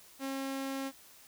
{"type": "tone", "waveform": "sawtooth", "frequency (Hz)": 270, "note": "C#4", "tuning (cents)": -45, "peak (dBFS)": -31, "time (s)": [0.19, 0.92], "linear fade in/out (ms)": 50, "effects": ["white hiss -57 dBFS RMS until 1.27 s"]}